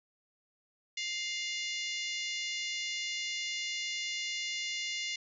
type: harmonic tone with a mistuned harmonic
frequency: 699 Hz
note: F5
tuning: 1 cent sharp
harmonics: 3 / 4 / 5 / 6 / 7 / 8 / 9 / 10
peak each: -38 / -40 / -42 / -44 / -45 / -46 / -47 / -48 dBFS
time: 0.97-5.16 s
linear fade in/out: 5 ms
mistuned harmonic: 4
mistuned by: +29 cents
effects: none